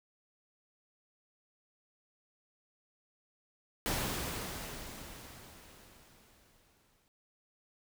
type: noise with exponential decay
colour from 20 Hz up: pink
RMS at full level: -33 dBFS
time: 3.86-7.08 s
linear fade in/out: 0 ms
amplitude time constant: 700 ms
effects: none